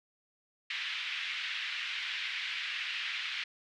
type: band-pass noise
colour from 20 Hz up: pink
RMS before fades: -37 dBFS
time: 0.7-3.44 s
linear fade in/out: 5 ms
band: 1900 to 3500 Hz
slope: 24 dB/octave
effects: none